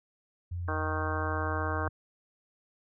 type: tone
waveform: sine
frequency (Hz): 87.7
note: F2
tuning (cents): +8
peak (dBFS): -32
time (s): 0.51-1.89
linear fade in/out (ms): 10
type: harmonic tone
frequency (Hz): 155.56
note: D#3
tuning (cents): 0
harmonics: 2 / 3 / 4 / 5 / 6 / 7 / 8 / 9 / 10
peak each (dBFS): -39 / -39 / -39 / -40 / -42 / -37 / -40 / -42 / -38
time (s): 0.68-1.88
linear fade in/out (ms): 2
effects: none